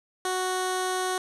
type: tone with low-pass filter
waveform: 15% pulse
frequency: 370 Hz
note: F#4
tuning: in tune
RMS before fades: -28 dBFS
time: 0.25-1.18 s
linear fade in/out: 2 ms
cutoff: 9600 Hz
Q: 1.8
effects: none